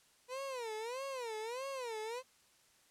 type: tone with vibrato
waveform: 30% pulse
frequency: 486.6 Hz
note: B4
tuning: 26 cents flat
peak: -37 dBFS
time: 0.28-2.23 s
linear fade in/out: 50 ms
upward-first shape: sine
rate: 1.6 Hz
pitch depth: 210 cents each way
effects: white hiss -68 dBFS RMS until 2.9 s + low-pass 10000 Hz 12 dB/octave